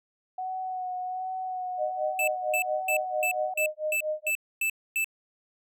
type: tone with vibrato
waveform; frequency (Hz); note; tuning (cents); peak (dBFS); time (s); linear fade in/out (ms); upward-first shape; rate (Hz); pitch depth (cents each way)
sine; 741; F#5; +2; -30; 0.38-3.54; 5; sine; 1.3; 22
type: tone with tremolo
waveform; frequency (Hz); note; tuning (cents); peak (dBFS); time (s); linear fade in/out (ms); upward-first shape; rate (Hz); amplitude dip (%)
sine; 615; D#5; -20; -25; 1.77-4.31; 50; sine; 4.4; 100
type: tone bursts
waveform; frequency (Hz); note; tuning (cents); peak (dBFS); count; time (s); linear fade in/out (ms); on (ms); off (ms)
square; 2637; E7; 0; -25; 9; 2.19-5.044; 2; 86; 260
effects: none